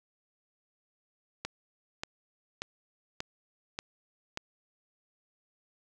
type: click train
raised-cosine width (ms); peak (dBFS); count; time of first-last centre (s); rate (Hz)
0.2; -17; 6; 1.45-4.374; 1.71
effects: none